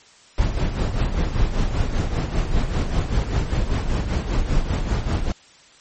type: noise with tremolo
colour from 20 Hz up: brown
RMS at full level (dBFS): -18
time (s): 0.38-5.32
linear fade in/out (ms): 2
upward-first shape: sine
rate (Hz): 5.1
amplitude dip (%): 60
effects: white hiss -50 dBFS RMS until 5.8 s + MP3 32 kbps